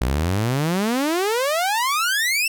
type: exponential sweep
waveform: sawtooth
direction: up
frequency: 57.9 to 2734 Hz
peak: -15 dBFS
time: 0.01-2.48 s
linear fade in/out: 5 ms
effects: none